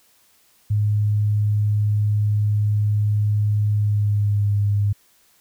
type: tone with pitch glide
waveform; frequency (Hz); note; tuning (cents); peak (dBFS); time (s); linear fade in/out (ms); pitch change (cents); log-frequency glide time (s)
sine; 104.7 to 102.13; G#2 to G#2; +15 to -29; -16; 0.7-4.93; 10; -44; 3.7-4.55
effects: white hiss -58 dBFS RMS until 5.4 s